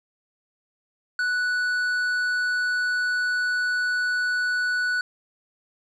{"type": "tone with tanh clipping", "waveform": "sine", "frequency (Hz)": 1480, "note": "F#6", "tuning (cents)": 0, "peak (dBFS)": -23, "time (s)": [1.19, 5.01], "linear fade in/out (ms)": 2, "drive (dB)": 8, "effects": []}